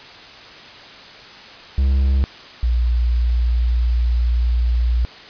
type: tone pair in turn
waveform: triangle / sine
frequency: 67 / 59.55 Hz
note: C2 / A#1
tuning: +42 / +38 cents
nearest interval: major second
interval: 204 cents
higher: first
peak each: -11 / -14 dBFS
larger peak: first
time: 1.78-2.24 / 2.63-5.05 s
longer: second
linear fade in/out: 0 ms
effects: white hiss -39 dBFS RMS until 5.29 s + resampled to 11025 Hz